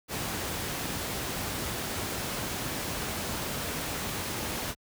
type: noise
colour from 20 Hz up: pink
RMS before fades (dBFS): -33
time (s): 0.08-4.75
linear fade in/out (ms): 50
effects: high-pass 60 Hz 12 dB/octave